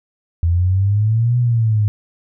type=exponential two-way sweep; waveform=sine; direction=up then down; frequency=82.7 to 123.47 to 103.1 Hz; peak=-12 dBFS; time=0.43-1.88 s; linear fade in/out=0 ms; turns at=1.38 s; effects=none